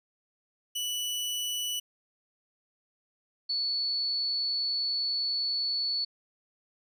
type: tone pair in turn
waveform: sawtooth / sine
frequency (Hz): 2960 / 4435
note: F#7 / C#8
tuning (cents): 0 / 0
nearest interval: perfect fifth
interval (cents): 700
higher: second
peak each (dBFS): -27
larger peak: neither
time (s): 0.75-1.8 / 3.49-6.05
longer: second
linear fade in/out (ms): 10
effects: none